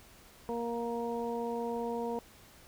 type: harmonic tone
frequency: 234.6 Hz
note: A#3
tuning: 11 cents sharp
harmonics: 1 / 2 / 3 / 4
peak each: -38 / -35 / -42 / -40 dBFS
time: 0.49-2.19 s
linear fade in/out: 0 ms
effects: pink hiss -57 dBFS RMS until 2.67 s